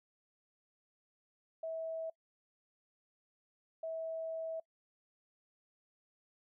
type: tone bursts at uneven times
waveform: sine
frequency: 649 Hz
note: E5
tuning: 27 cents flat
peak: -37 dBFS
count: 2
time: 1.63-2.1 / 3.83-4.6 s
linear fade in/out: 5 ms
effects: noise-tail reverb RT60 0.1 s tail -24 dB re dry